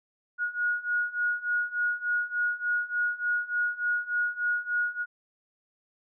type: beating tone pair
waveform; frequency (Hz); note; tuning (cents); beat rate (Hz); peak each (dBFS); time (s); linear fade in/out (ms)
sine; 1445 / 1448.4; F#6 / F#6; -41 / -37; 3.4; -30 / -28; 0.38-5.06; 50
effects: none